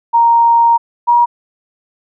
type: tone pair in turn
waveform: sine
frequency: 932.3 / 953.5 Hz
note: A#5 / A#5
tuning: 0 / +39 cents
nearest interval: unison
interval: 39 cents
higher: second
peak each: -6 dBFS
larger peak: neither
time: 0.13-0.78 / 1.07-1.26 s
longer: first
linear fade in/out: 20 ms
effects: none